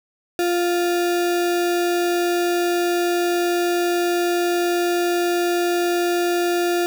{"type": "tone with sample-and-hold", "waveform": "sine", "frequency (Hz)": 349.2, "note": "F4", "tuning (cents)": 0, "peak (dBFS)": -17, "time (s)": [0.39, 6.86], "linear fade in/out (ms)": 0, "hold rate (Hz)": 1050, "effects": []}